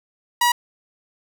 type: tone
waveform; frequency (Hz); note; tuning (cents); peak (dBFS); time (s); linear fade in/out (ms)
sawtooth; 963; B5; -44; -11; 0.41-0.52; 5
effects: none